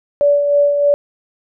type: tone with tremolo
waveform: sine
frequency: 576 Hz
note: D5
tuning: 34 cents flat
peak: -8 dBFS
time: 0.21-0.94 s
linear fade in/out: 0 ms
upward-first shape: sine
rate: 3.2 Hz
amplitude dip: 45%
effects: none